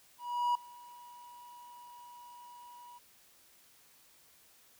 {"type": "tone with ADSR envelope", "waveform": "triangle", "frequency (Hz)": 968, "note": "B5", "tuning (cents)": -35, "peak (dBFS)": -24, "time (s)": [0.18, 2.99], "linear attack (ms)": 370, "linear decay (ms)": 4, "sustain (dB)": -24, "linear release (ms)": 17, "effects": ["white hiss -63 dBFS RMS until 4.79 s"]}